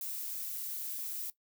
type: noise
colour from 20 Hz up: violet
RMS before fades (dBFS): -39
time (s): 0.01-1.3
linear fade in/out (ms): 2
effects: noise-tail reverb RT60 0.1 s tail -17 dB re dry